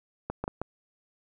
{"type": "clicks", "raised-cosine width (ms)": 1, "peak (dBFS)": -17, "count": 4, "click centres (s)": [0.3, 0.44, 0.479, 0.616], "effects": []}